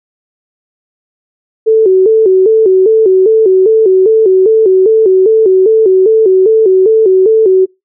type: tone with vibrato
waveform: sine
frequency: 407.6 Hz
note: G#4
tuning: 32 cents flat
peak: -3 dBFS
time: 1.66-7.66 s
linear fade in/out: 20 ms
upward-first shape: square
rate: 2.5 Hz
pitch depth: 140 cents each way
effects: noise-tail reverb RT60 0.2 s tail -24 dB re dry